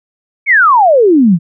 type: exponential sweep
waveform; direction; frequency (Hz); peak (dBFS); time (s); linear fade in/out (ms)
sine; down; 2301 to 156.2; -4; 0.46-1.39; 50
effects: none